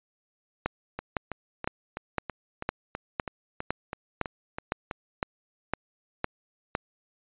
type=two click trains; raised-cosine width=0.5 ms; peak=-11 / -18 dBFS; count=13 / 13; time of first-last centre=0.66-6.751 / 0.99-4.912 s; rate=1.97 / 3.06 Hz; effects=resampled to 8000 Hz